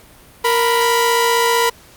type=tone pair together; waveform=sawtooth; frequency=466.2 / 987.8 Hz; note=A#4 / B5; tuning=0 / 0 cents; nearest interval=octave + minor second; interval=1300 cents; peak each=-12 dBFS; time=0.44-1.7 s; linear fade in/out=10 ms; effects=pink hiss -45 dBFS RMS until 1.96 s + Opus 48 kbps